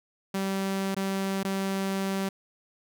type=tone with dropouts; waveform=sawtooth; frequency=193.8 Hz; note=G3; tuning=20 cents flat; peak=-23 dBFS; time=0.34-2.29 s; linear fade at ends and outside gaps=5 ms; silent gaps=0.947-0.965 / 1.432-1.447 s; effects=none